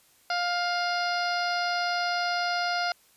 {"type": "harmonic tone", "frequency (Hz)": 704, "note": "F5", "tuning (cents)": 14, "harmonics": [1, 2, 3, 4, 5, 6, 7, 8], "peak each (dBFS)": [-28, -30, -37, -40, -44, -38, -35, -46], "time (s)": [0.3, 2.92], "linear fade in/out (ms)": 2, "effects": ["white hiss -61 dBFS RMS until 3.16 s", "resampled to 32000 Hz"]}